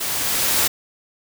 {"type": "noise with level ramp", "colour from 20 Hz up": "white", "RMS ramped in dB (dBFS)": [-25, -17], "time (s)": [0, 0.68], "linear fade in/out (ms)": 10, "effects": []}